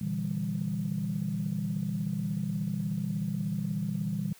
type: chord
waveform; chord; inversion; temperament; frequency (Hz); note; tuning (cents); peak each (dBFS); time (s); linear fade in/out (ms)
sine; E half-diminished seventh; second; just; 118.67 / 148.33 / 164.81 / 197.78; Bb2 / D3 / E3 / G3; +31 / +18 / 0 / +16; -37 / -36 / -33 / -32; 0.01-4.33; 5
effects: tanh soft clip ceiling -20 dBFS + white hiss -56 dBFS RMS until 4.39 s